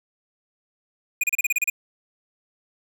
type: tone bursts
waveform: square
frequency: 2452 Hz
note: D#7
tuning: 26 cents flat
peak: -19 dBFS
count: 9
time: 1.21-1.7 s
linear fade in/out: 5 ms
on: 26 ms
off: 32 ms
effects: none